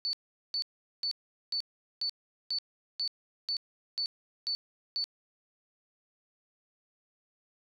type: tone bursts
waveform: sine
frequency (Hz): 4487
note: C#8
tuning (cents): +20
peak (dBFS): -29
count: 11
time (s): 0.05-5.041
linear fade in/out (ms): 0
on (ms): 81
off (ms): 410
effects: none